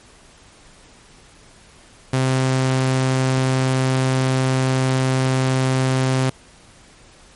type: tone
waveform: sawtooth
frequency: 130.81 Hz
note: C3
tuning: in tune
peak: -12 dBFS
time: 2.13-6.3 s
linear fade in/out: 5 ms
effects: pink hiss -48 dBFS RMS until 7.35 s + MP3 48 kbps